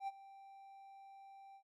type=tone with ADSR envelope; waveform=triangle; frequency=784 Hz; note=G5; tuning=in tune; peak=-35 dBFS; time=0-1.63 s; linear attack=76 ms; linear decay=31 ms; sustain=-18 dB; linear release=78 ms; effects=none